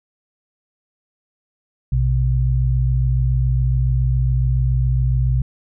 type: tone pair together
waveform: sine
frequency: 60.03 / 127.2 Hz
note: B1 / C3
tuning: -48 / -48 cents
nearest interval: octave + minor second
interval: 1300 cents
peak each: -17 dBFS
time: 1.92-5.42 s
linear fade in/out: 5 ms
effects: none